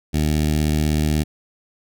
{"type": "tone with notch filter", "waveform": "15% pulse", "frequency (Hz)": 76.3, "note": "D#2", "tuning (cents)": -33, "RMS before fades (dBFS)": -19, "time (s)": [0.13, 1.24], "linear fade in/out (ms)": 20, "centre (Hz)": 1100, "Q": 0.6, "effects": []}